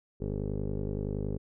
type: tone with low-pass filter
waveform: 15% pulse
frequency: 50.7 Hz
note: G#1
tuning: 41 cents flat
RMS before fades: -33 dBFS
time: 0.2-1.38 s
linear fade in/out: 20 ms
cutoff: 380 Hz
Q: 5.5
effects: none